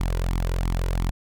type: tone with flanger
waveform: sawtooth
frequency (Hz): 43.51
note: F1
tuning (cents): -6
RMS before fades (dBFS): -24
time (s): 0-1.11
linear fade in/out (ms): 10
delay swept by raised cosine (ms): 0.88 to 2.08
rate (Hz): 2.9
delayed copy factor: +0.65
effects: none